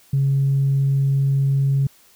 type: tone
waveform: sine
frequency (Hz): 137.5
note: C#3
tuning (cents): -14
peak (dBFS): -14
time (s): 0.13-1.87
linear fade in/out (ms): 5
effects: tanh soft clip ceiling -11 dBFS + white hiss -53 dBFS RMS until 2.15 s